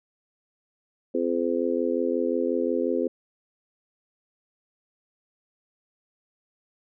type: harmonic tone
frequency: 85.6 Hz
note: F2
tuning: 34 cents flat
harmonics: 3 / 4 / 5 / 6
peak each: -28 / -28 / -28 / -28 dBFS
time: 1.14-3.08 s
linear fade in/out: 10 ms
effects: none